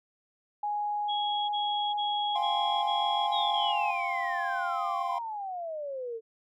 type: tone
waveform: sine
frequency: 830.6 Hz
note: G#5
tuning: in tune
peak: -28 dBFS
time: 0.63-3.91 s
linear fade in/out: 5 ms
type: tone bursts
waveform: sine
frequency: 3322 Hz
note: G#7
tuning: in tune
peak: -32 dBFS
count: 6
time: 1.08-3.725 s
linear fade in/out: 20 ms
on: 410 ms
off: 37 ms
type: chord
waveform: triangle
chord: F suspended second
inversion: none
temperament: equal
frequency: 698.5 / 784 / 1046.5 Hz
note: F5 / G5 / C6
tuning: 0 / 0 / 0 cents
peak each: -32 dBFS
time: 2.35-5.19 s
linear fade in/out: 10 ms
type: exponential sweep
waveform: sine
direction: down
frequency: 3900 to 440.3 Hz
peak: -33 dBFS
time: 3.31-6.21 s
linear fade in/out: 50 ms
effects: none